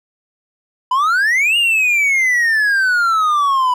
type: exponential two-way sweep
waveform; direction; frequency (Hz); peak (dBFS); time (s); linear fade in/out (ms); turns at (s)
triangle; up then down; 983 to 2867 to 983; -10; 0.91-3.74; 5; 1.57
effects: none